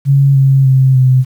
sine tone with pitch steps, 138.59 / 135.35 / 132.18 / 129.09 Hz, C#3 / C#3 / C3 / C3, 0 / -41 / +18 / -23 cents, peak -5 dBFS, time 0.05-1.25 s, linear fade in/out 50 ms, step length 300 ms, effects 7-bit

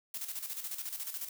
blue noise with tremolo, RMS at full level -38 dBFS, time 0.14-1.29 s, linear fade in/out 5 ms, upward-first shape square, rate 14 Hz, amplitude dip 60%, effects none

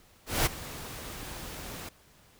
pink noise with ADSR envelope, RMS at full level -24 dBFS, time 0.26-1.89 s, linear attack 200 ms, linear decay 16 ms, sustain -17 dB, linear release 4 ms, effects pink hiss -60 dBFS RMS until 2.39 s

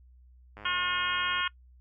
click train, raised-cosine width 0.5 ms, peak -31 dBFS, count 88, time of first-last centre 0.57-1.407 s, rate 104 Hz
harmonic tone, 358.9 Hz, F4, 47 cents sharp, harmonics 3 / 4 / 5 / 6 / 7 / 8 / 9, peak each -33 / -31 / -37 / -38 / -38 / -35 / -34 dBFS, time 0.65-1.48 s, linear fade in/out 5 ms
effects noise-tail reverb RT60 0.1 s tail -23 dB re dry + added 62 Hz sine -53 dBFS peak until 1.8 s

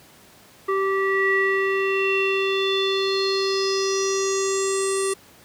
square tone with low-pass filter sweep, 388.3 Hz, G4, 16 cents flat, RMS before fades -22 dBFS, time 0.68-5.14 s, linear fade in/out 10 ms, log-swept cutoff 1500 to 9200 Hz, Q 6.7, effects pink hiss -50 dBFS RMS until 5.44 s + high-pass 100 Hz 12 dB/octave

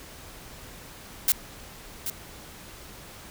blue noise with echo, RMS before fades -20 dBFS, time 1.28-1.32 s, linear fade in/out 2 ms, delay 780 ms, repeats 1, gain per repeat -10 dB, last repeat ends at 2.1 s, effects pink hiss -45 dBFS RMS until 3.3 s

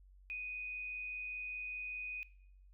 sine tone with amplitude modulation, 2489 Hz, D#7, in tune, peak -38 dBFS, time 0.3-2.23 s, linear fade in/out 0 ms, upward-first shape sine, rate 105 Hz, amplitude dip 35%, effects noise-tail reverb RT60 0.7 s tail -19 dB re dry + added 47 Hz sine -58 dBFS peak until 2.73 s

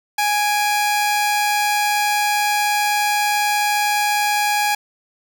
sawtooth tone pair together, 830.6 / 2372 Hz, G#5 / D7, 0 / +17 cents, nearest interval octave + tritone, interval 1817 cents, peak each -13 / -22 dBFS, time 0.18-4.75 s, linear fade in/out 5 ms, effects none

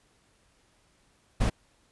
brown noise, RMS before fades -24 dBFS, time 1.4-1.5 s, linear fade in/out 10 ms, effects pink hiss -66 dBFS RMS until 1.91 s + resampled to 24000 Hz

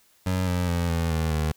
25% pulse tone with pitch steps, 92.5 / 89.25 / 86.11 / 83.08 / 80.15 / 77.33 Hz, F#2 / F2 / F2 / E2 / E2 / D#2, 0 / +38 / -24 / +14 / -48 / -10 cents, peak -19 dBFS, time 0.26-1.52 s, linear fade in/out 5 ms, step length 210 ms, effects white hiss -61 dBFS RMS until 1.56 s

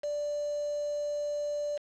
sine tone with quantisation, 587.3 Hz, D5, in tune, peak -30 dBFS, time 0.03-1.78 s, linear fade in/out 10 ms, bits 7, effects low-pass 5000 Hz 12 dB/octave

